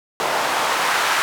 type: noise with band-pass filter sweep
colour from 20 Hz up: white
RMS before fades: -20 dBFS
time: 0.2-1.22 s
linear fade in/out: 0 ms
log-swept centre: 720 to 1300 Hz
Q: 1.3
effects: none